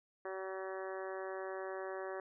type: harmonic tone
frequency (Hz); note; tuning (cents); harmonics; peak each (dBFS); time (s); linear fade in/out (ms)
190; F#3; +46; 2 / 3 / 4 / 5 / 6 / 7 / 8 / 9 / 10; -43 / -45 / -49 / -53 / -51 / -56 / -54 / -52 / -57; 0.25-2.2; 2
effects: none